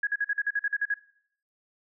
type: tone bursts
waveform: sine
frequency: 1661.2 Hz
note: G#6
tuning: in tune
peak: -23 dBFS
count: 11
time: 0.03-0.941 s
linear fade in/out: 5 ms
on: 41 ms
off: 46 ms
effects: noise-tail reverb RT60 0.6 s tail -18 dB re dry